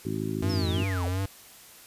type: harmonic tone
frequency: 53.2 Hz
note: G#1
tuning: 42 cents sharp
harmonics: 2 / 3 / 4 / 5 / 6 / 7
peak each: -35 / -35 / -35 / -35 / -35 / -35 dBFS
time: 0.05-0.84 s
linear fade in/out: 5 ms
type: tone with vibrato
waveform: square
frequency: 92.5 Hz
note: F#2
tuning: in tune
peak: -27 dBFS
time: 0.42-1.26 s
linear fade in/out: 5 ms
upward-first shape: triangle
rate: 2.8 Hz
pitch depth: 100 cents each way
type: linear sweep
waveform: sine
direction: down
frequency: 5460 to 390.5 Hz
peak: -35 dBFS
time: 0.49-1.09 s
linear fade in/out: 10 ms
effects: white hiss -50 dBFS RMS until 1.86 s + resampled to 32000 Hz